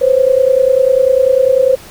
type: tone pair together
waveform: sine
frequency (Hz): 506.9 / 537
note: B4 / C5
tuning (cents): +45 / +45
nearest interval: minor second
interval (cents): 100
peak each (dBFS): -10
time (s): 0.01-1.76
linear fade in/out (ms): 10
effects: pink hiss -36 dBFS RMS until 1.9 s